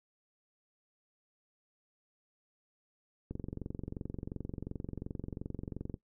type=click train; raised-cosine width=3 ms; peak=-26 dBFS; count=61; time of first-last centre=3.31-5.942 s; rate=22.8 Hz; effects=noise-tail reverb RT60 0.1 s tail -17 dB re dry